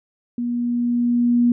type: tone with level ramp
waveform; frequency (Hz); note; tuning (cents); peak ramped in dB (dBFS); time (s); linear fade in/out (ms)
sine; 240.3; B3; -47; -21 to -12; 0.38-1.52; 2
effects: none